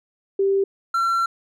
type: tone pair in turn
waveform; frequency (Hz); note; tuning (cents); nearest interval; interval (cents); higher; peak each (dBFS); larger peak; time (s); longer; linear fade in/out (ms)
sine / triangle; 392 / 1357.9; G4 / F6; 0 / -49; octave + minor seventh; 2151; second; -16; neither; 0.39-0.64 / 0.94-1.26; second; 5
effects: none